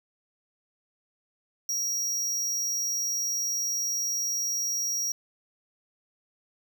square tone, 5680 Hz, F8, 28 cents sharp, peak -27 dBFS, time 1.69-5.12 s, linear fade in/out 2 ms, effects none

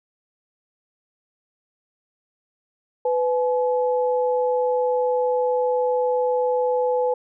sine tone pair together, 499.5 / 852.2 Hz, B4 / G#5, +20 / +44 cents, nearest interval major sixth, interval 924 cents, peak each -19 / -25 dBFS, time 3.05-7.14 s, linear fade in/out 5 ms, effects none

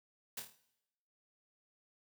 white noise with echo, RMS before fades -41 dBFS, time 0.37-0.4 s, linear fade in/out 5 ms, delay 26 ms, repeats 6, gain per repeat -5 dB, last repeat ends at 0.556 s, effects noise-tail reverb RT60 0.9 s tail -18 dB re dry + high-pass 100 Hz 12 dB/octave

